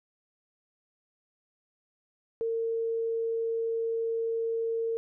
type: tone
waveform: sine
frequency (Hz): 455.8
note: A#4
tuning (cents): -39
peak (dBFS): -27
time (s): 2.41-4.97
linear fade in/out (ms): 0
effects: none